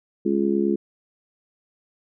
harmonic tone, 69.4 Hz, C#2, 3 cents sharp, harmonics 3 / 4 / 5 / 6, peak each -23 / -27 / -22 / -27 dBFS, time 0.25-0.76 s, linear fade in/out 10 ms, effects none

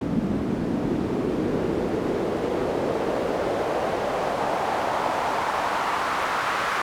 pink noise with band-pass filter sweep, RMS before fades -25 dBFS, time 0.01-6.82 s, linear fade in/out 5 ms, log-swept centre 220 to 1300 Hz, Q 1.8, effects none

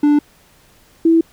triangle / sine tone pair in turn, 293.7 / 328.9 Hz, D4 / E4, 0 / -4 cents, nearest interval major second, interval 196 cents, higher second, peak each -7 / -8 dBFS, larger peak first, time 0.03-0.19 / 1.05-1.21 s, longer neither, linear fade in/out 5 ms, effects pink hiss -51 dBFS RMS until 1.32 s

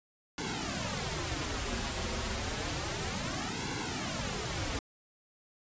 pink noise with flanger, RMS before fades -35 dBFS, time 0.38-4.79 s, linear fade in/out 2 ms, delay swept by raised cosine 1.6 to 6.9 ms, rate 0.3 Hz, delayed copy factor -0.9, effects resampled to 16000 Hz

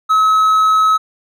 triangle tone, 1285 Hz, E6, 45 cents flat, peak -7 dBFS, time 0.09-0.98 s, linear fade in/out 20 ms, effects none

